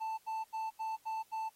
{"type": "tone bursts", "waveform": "triangle", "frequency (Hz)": 884, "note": "A5", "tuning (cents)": 8, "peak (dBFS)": -33, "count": 6, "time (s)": [0, 1.495], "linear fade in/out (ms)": 20, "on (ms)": 180, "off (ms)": 83, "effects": ["white hiss -68 dBFS RMS until 1.55 s", "AAC 48 kbps"]}